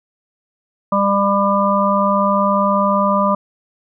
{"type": "harmonic tone", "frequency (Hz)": 199.4, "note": "G3", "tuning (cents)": 30, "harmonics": [1, 3, 5, 6], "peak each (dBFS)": [-18, -18, -18, -18], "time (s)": [0.92, 3.35], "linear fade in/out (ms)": 5, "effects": []}